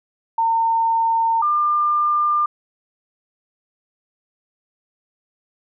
sine tone pair in turn, 910 / 1198 Hz, A#5 / D6, -42 / +34 cents, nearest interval perfect fourth, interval 476 cents, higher second, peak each -15 dBFS, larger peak neither, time 0.38-1.42 / 1.42-2.46 s, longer neither, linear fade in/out 5 ms, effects none

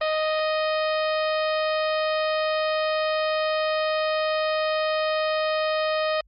harmonic tone with a mistuned harmonic, 622.3 Hz, D#5, in tune, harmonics 1 / 2 / 3 / 4 / 5 / 6 / 7 / 8, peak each -23 / -29 / -33 / -35 / -37 / -39 / -40 / -41 dBFS, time 0.01-6.21 s, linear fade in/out 5 ms, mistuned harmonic 7, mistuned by -42 cents, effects added 50 Hz sine -56 dBFS peak until 6.27 s + Opus 24 kbps

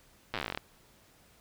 slowing click train, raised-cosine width 0.3 ms, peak -17 dBFS, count 16, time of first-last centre 0.34-0.575 s, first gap 8 ms, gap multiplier 1.09, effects pink hiss -62 dBFS RMS until 1.4 s

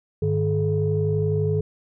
sine tone cluster, 100.2 / 152 / 426.5 Hz, G2 / D#3 / G#4, +38 / -40 / +46 cents, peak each -23 dBFS, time 0.22-1.61 s, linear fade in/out 5 ms, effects tanh soft clip ceiling -11 dBFS

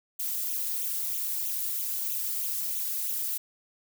violet noise with flanger, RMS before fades -31 dBFS, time 0.19-3.38 s, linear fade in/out 10 ms, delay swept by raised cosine 0.29 to 2.39 ms, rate 3.1 Hz, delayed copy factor +0.95, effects none

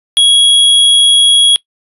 square tone, 3322 Hz, G#7, in tune, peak -5 dBFS, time 0.17-1.56 s, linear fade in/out 0 ms, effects noise-tail reverb RT60 0.1 s tail -22 dB re dry + resampled to 32000 Hz

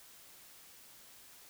silence, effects white hiss -57 dBFS RMS until 1.49 s

